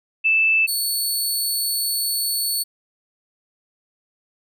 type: tone pair in turn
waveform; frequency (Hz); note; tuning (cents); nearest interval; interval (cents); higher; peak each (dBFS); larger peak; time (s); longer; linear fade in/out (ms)
sine / 15% pulse; 2637 / 4435; E7 / C#8; 0 / 0; major sixth; 900; second; -14; neither; 0.24-0.67 / 0.67-2.64; second; 20
effects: none